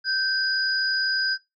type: tone pair together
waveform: sine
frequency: 1554 / 4934 Hz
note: G6 / D#8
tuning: -16 / -15 cents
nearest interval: octave + minor sixth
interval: 2001 cents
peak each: -24 dBFS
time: 0.04-1.38 s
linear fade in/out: 50 ms
effects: noise-tail reverb RT60 0.2 s tail -20 dB re dry